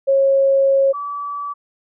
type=tone pair in turn; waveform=sine; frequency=545 / 1150.8 Hz; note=C#5 / D6; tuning=-29 / -36 cents; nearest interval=octave + minor second; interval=1293 cents; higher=second; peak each=-11 / -23 dBFS; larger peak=first; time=0.07-0.93 / 0.93-1.54 s; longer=first; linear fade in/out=20 ms; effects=none